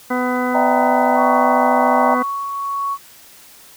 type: harmonic tone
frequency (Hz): 250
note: B3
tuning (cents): +21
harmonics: 1 / 2 / 3 / 4 / 5 / 6 / 8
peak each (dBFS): -20 / -23 / -25 / -26 / -27 / -28 / -29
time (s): 0.1-2.23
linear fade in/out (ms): 10
type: chord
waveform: sine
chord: E half-diminished seventh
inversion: third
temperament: equal with one note detuned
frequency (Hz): 596.2 / 659.3 / 784 / 932.3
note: D5 / E5 / G5 / Bb5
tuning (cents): +26 / 0 / 0 / 0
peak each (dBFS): -21 / -21 / -18 / -19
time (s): 0.54-2.15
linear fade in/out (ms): 10
type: tone with tremolo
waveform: sine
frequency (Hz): 1114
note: C#6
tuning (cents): +8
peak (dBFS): -18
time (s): 1.15-2.98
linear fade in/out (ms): 50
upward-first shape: triangle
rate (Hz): 1.3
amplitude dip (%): 40
effects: white hiss -44 dBFS RMS until 3.76 s